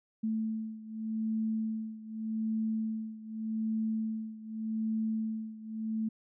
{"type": "beating tone pair", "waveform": "sine", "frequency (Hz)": [220, 220.84], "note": ["A3", "A3"], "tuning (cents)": [0, 7], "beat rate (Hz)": 0.84, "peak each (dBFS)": [-33, -36], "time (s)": [0.23, 6.09], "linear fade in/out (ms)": 10, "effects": []}